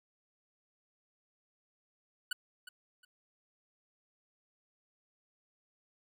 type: tone with echo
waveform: 25% pulse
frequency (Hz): 1480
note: F#6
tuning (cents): 0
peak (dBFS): -29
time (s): 2.31-2.33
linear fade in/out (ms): 5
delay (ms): 360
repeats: 2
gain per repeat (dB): -13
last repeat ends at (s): 3.05
effects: none